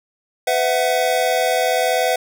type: chord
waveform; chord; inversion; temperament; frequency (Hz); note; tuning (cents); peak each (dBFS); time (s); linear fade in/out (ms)
square; B suspended fourth; none; equal with one note detuned; 504 / 659.3 / 740; B4 / E5 / F#5; +35 / 0 / 0; -21; 0.47-2.16; 5
effects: none